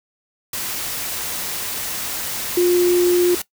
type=tone in noise; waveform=sine; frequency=354.3 Hz; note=F4; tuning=25 cents sharp; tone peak=-12 dBFS; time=2.57-3.35 s; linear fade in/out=5 ms; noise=white; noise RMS=-26 dBFS; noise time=0.53-3.42 s; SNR=+11 dB; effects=noise-tail reverb RT60 0.1 s tail -18 dB re dry